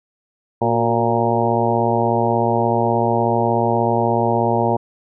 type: harmonic tone with a mistuned harmonic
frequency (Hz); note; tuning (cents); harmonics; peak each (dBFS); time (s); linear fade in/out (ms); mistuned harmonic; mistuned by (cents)
116.54; A#2; 0; 1 / 2 / 3 / 4 / 5 / 6 / 7 / 8; -23 / -23 / -23 / -23 / -23 / -23 / -23 / -23; 0.61-4.77; 10; 3; +55
effects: none

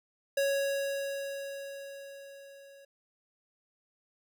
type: tone with level ramp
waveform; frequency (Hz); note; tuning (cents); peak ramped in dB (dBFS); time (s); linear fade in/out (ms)
square; 554.4; C#5; 0; -26 to -53; 0.37-2.85; 5
effects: none

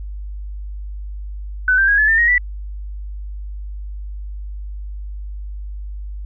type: tone with pitch steps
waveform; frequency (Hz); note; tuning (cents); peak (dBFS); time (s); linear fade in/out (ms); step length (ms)
sine; 1505 / 1573.4 / 1645 / 1719.8 / 1798 / 1879.8 / 1965.3; F#6 / G6 / G#6 / A6 / A6 / A#6 / B6; +29 / +6 / -17 / -40 / +37 / +14 / -9; -11; 1.68-2.38; 2; 100
effects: added 50 Hz sine -26 dBFS peak until 6.25 s

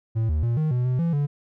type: tone with pitch steps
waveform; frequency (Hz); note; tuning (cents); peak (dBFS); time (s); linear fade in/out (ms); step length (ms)
triangle; 112.4 / 76.6 / 117.8 / 155.6 / 123.8 / 126.6 / 168.1 / 144.2; A2 / D#2 / A#2 / D#3 / B2 / B2 / E3 / D3; +37 / -27 / +19 / 0 / +5 / +43 / +34 / -31; -18; 0.15-1.27; 20; 140
effects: none

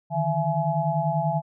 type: tone cluster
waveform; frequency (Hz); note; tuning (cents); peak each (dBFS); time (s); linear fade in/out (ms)
sine; 149.6 / 159.8 / 671 / 845; D3 / D#3 / E5 / G#5; +32 / +47 / +31 / +30; -27; 0.1-1.42; 50
effects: none

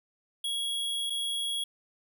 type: tone with dropouts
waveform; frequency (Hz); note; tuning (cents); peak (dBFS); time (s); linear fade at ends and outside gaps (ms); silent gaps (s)
square; 3322; G#7; 0; -30; 0.44-1.64; 5; 1.099-1.103
effects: none

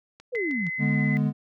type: click train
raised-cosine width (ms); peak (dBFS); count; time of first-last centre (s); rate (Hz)
0.2; -29; 4; 0.2-0.667; 6.42
type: exponential sweep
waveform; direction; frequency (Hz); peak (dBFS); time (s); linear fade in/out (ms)
sine; down; 523.3 to 155.3; -26; 0.32-0.7; 20
type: tone with pitch glide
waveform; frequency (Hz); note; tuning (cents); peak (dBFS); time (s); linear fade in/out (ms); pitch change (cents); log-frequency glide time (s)
sine; 2040 to 2027; C7 to B6; -44 to +45; -28; 0.35-1.17; 0; -11; 0.9-0.99
type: chord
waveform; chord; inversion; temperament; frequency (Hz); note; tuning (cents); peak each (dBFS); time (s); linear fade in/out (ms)
triangle; G# diminished; second; equal; 146.83 / 207.7 / 246.9; D3 / G#3 / B3; 0 / 0 / 0; -22 / -23 / -26; 0.78-1.33; 50
effects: none

